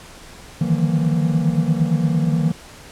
triangle tone cluster, 151.6 / 159.8 / 168.9 / 190.4 / 232.6 Hz, D#3 / D#3 / E3 / F#3 / A#3, -45 / +47 / +42 / +50 / -4 cents, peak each -20 / -19 / -18 / -26 / -22 dBFS, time 0.61-2.52 s, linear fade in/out 5 ms, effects pink hiss -41 dBFS RMS until 2.91 s + low-pass 10000 Hz 12 dB/octave

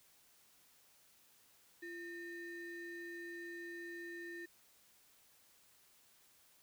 triangle ring-modulated tone, 1079 Hz, C#6, 47 cents flat, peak -40 dBFS, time 1.82-4.46 s, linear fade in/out 10 ms, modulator 736 Hz, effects white hiss -68 dBFS RMS until 6.62 s

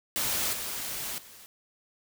white noise with level steps, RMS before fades -29 / -35 / -50 dBFS, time 0.16-1.46 s, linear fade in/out 0 ms, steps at 0.53 / 1.18 s, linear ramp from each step 2 ms, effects none

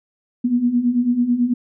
sine beating tone pair, 236.7 / 245.8 Hz, A#3 / B3, +27 / -8 cents, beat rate 9.1 Hz, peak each -21 / -16 dBFS, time 0.44-1.54 s, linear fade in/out 10 ms, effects none

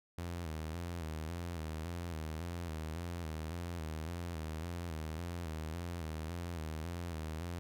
sawtooth tone with vibrato, 82.41 Hz, E2, in tune, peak -35 dBFS, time 0.18-7.59 s, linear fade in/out 0 ms, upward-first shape square, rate 1.8 Hz, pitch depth 81 cents each way, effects none

